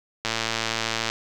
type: click train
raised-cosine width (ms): 0.2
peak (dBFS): -7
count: 97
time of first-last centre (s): 0.25-1.1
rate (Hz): 113
effects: none